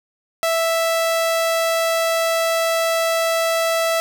sawtooth tone, 659.3 Hz, E5, in tune, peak -13 dBFS, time 0.43-4 s, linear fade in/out 0 ms, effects none

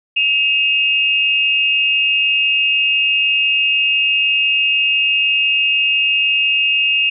sine tone pair together, 2555 / 2801 Hz, D#7 / F7, +45 / +4 cents, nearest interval major second, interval 159 cents, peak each -15 dBFS, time 0.16-7.1 s, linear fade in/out 10 ms, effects none

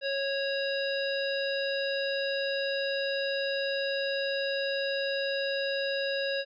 harmonic tone with a mistuned harmonic, 550 Hz, C#5, 14 cents flat, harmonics 1 / 3 / 5 / 7 / 9, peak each -30 / -35 / -37 / -38 / -40 dBFS, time 0.01-6.45 s, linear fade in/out 50 ms, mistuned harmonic 5, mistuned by +20 cents, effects none

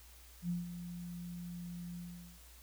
sine tone with ADSR envelope, 174.61 Hz, F3, in tune, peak -32 dBFS, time 0.42-2.4 s, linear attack 75 ms, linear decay 160 ms, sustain -10 dB, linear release 430 ms, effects added 60 Hz sine -57 dBFS peak until 2.62 s + white hiss -60 dBFS RMS until 2.62 s

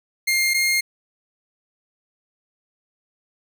sawtooth tone pair in turn, 2118 / 2128 Hz, C7 / C7, +21 / +29 cents, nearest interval unison, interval 8 cents, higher second, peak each -14 dBFS, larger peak neither, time 0.27-0.54 / 0.54-0.81 s, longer neither, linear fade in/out 10 ms, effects none

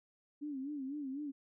sine tone with vibrato, 280 Hz, C#4, 18 cents sharp, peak -38 dBFS, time 0.41-1.32 s, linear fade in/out 20 ms, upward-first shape sine, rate 4 Hz, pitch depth 120 cents each way, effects none

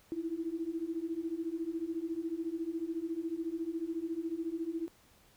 sine beating tone pair, 320.8 / 334.8 Hz, E4 / E4, -47 / +27 cents, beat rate 14 Hz, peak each -38 / -36 dBFS, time 0.12-4.88 s, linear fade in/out 0 ms, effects pink hiss -64 dBFS RMS until 5.36 s

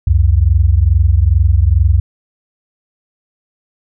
sine tone pair together, 66.75 / 89.1 Hz, C2 / F2, +35 / +35 cents, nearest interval perfect fourth, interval 500 cents, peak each -10 dBFS, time 0.07-2 s, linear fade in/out 5 ms, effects none

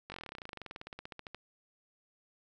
slowing click train, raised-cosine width 0.3 ms, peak -27 dBFS, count 30, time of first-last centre 0.1-1.346 s, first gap 20 ms, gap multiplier 1.05, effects none

